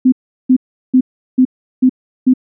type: tone bursts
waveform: sine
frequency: 256.4 Hz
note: C4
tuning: 35 cents flat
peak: -5 dBFS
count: 6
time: 0.05-2.338 s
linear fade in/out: 10 ms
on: 73 ms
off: 370 ms
effects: none